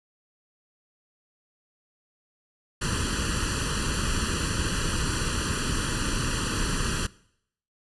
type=noise with comb filter; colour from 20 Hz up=pink; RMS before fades=-27 dBFS; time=2.81-7.07 s; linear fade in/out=10 ms; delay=0.68 ms; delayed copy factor=+1; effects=noise-tail reverb RT60 0.7 s tail -21 dB re dry + resampled to 24000 Hz